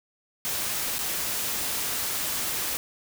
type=noise with dropouts; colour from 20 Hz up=white; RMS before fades=-29 dBFS; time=0.45-2.77 s; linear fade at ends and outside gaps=0 ms; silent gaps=0.983-0.99 s; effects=none